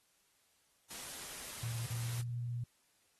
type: noise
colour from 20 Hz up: white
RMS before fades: -46 dBFS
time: 0.9-2.22 s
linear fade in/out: 10 ms
type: tone with pitch glide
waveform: sine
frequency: 116.54 to 119.95 Hz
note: A#2 to A#2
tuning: 0 to +50 cents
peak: -36 dBFS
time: 1.63-2.64 s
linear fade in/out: 5 ms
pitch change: +50 cents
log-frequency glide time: 1.88-2.23 s
effects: white hiss -73 dBFS RMS until 3.19 s + AAC 32 kbps